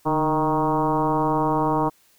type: tone with frequency modulation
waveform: sine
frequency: 622.3 Hz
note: D#5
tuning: in tune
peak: -18 dBFS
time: 0.05-1.9 s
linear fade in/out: 20 ms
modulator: 158 Hz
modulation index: 3
effects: white hiss -59 dBFS RMS until 2.18 s